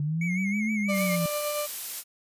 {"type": "linear two-way sweep", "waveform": "sine", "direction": "up then down", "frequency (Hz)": [143.7, 220, 164.9], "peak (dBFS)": -25, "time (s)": [0, 1.26], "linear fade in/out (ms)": 2, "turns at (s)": 0.68}
{"type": "tone with vibrato", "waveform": "triangle", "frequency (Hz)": 2203, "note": "C#7", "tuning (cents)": -11, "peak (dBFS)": -29, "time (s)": [0.21, 1.16], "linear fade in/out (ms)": 5, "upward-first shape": "sine", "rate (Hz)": 6.3, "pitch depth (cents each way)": 73}
{"type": "tone with tremolo", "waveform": "35% pulse", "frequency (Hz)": 593, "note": "D5", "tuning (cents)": 17, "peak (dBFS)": -25, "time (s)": [0.88, 1.67], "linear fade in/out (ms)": 20, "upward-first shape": "triangle", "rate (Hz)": 8.8, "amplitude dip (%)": 35}
{"type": "noise", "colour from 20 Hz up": "blue", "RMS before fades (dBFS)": -33, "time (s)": [0.92, 2.04], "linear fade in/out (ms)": 50}
{"effects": ["resampled to 32000 Hz"]}